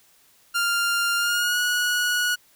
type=tone with pitch glide; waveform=sawtooth; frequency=1396.9 to 1459.6 Hz; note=F6 to F#6; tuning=0 to -24 cents; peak=-17 dBFS; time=0.54-2.36 s; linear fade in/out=20 ms; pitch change=+76 cents; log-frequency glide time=1.17-1.59 s; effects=white hiss -58 dBFS RMS until 2.55 s